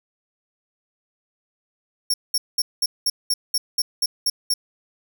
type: tone bursts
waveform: sawtooth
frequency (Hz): 5500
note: F8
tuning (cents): -27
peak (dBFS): -15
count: 11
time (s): 2.1-4.54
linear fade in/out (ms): 5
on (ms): 40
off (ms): 200
effects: none